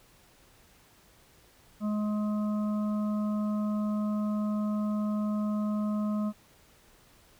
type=harmonic tone; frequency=210.4 Hz; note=G#3; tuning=23 cents sharp; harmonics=1 / 3 / 5 / 6; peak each=-27 / -40 / -45 / -45 dBFS; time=1.8-6.33 s; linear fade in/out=50 ms; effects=pink hiss -60 dBFS RMS until 7.39 s